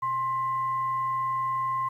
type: tone with frequency modulation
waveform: sine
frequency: 1056 Hz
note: C6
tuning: 16 cents sharp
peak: -25 dBFS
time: 0.02-1.89 s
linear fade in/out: 10 ms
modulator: 931 Hz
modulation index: 0.24
effects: 10-bit